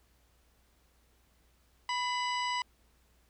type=harmonic tone with a mistuned harmonic; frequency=985 Hz; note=B5; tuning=5 cents flat; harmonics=1 / 2 / 3 / 4 / 5 / 6 / 8; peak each=-32 / -37 / -39 / -47 / -43 / -52 / -49 dBFS; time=1.89-2.62 s; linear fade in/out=2 ms; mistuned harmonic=2; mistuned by=+42 cents; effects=added 60 Hz sine -67 dBFS peak until 3.29 s + pink hiss -70 dBFS RMS until 3.29 s